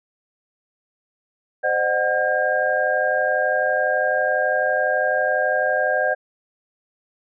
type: tone cluster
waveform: sine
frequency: 520 / 612 / 738 / 1609 Hz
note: C5 / D#5 / F#5 / G6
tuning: -11 / -29 / -5 / +45 cents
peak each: -24 / -22 / -24 / -22 dBFS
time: 1.63-6.15 s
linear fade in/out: 20 ms
effects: none